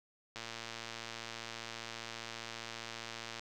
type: click train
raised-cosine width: 0.2 ms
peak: -25 dBFS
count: 350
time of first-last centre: 0.36-3.395 s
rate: 115 Hz
effects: none